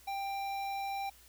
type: tone with notch filter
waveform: square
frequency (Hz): 789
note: G5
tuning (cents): +11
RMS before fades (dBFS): -37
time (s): 0.07-1.1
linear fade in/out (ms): 10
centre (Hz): 8300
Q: 0.75
effects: added 60 Hz sine -63 dBFS peak until 1.28 s + white hiss -60 dBFS RMS until 1.28 s